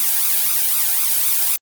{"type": "noise with flanger", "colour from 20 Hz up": "blue", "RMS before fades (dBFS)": -17, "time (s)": [0, 1.56], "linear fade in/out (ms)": 0, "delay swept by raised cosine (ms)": [0.8, 1.31], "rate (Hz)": 3.9, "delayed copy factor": 1, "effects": ["Opus 32 kbps"]}